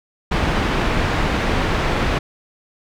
pink low-pass noise, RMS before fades -19 dBFS, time 0.31-2.19 s, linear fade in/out 10 ms, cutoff 2700 Hz, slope 12 dB/octave, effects none

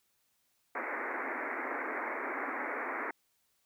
white band-pass noise, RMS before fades -37 dBFS, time 0.75-3.11 s, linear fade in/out 5 ms, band 240 to 2200 Hz, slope 96 dB/octave, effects white hiss -75 dBFS RMS until 3.65 s

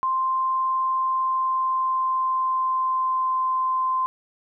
sine tone with pitch glide, 1046.5 to 1038.1 Hz, C6 to C6, 0 to -14 cents, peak -20 dBFS, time 0.03-4.06 s, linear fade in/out 0 ms, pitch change -14 cents, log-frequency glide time 1.02-3.41 s, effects none

